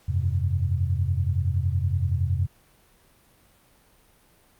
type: chord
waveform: sine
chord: F suspended second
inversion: none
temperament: equal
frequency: 87.31 / 98 / 130.81 Hz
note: F2 / G2 / C3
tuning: 0 / 0 / 0 cents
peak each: -24 / -26 / -28 dBFS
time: 0.08-2.47 s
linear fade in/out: 10 ms
effects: pink hiss -59 dBFS RMS until 4.59 s + Opus 48 kbps